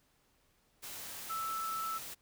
sine tone in noise, 1317 Hz, E6, 2 cents flat, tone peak -35 dBFS, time 1.29-1.99 s, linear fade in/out 20 ms, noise white, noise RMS -45 dBFS, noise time 0.82-2.15 s, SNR +7 dB, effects pink hiss -72 dBFS RMS until 2.21 s

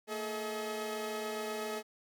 sawtooth tone cluster, 227.1 / 426.9 / 636 Hz, A#3 / G#4 / D#5, -45 / +48 / +38 cents, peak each -40 / -34 / -38 dBFS, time 0.07-1.83 s, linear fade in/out 50 ms, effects none

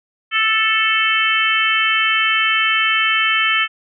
harmonic tone, 440 Hz, A4, in tune, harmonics 3 / 4 / 5 / 6 / 7, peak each -20 / -20 / -20 / -20 / -20 dBFS, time 0.31-3.68 s, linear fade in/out 50 ms, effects none

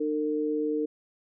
sine tone pair together, 302.8 / 454.4 Hz, D#4 / A#4, -47 / -44 cents, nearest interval perfect fifth, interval 703 cents, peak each -28 dBFS, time 0-0.86 s, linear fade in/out 10 ms, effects none

